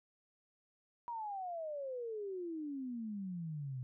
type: exponential sweep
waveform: sine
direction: down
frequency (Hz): 965 to 123.47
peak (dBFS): -39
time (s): 1.08-3.83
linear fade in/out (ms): 0
effects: none